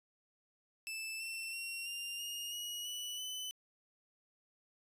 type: tone with pitch steps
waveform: sawtooth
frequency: 2637 / 2688 / 2739 / 2792 / 2846 / 2901 / 2957 / 3013 Hz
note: E7 / E7 / F7 / F7 / F7 / F#7 / F#7 / F#7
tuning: 0 / +33 / -34 / -1 / +32 / -35 / -2 / +31 cents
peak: -37 dBFS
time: 0.87-3.51 s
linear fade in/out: 0 ms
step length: 330 ms
effects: resampled to 32000 Hz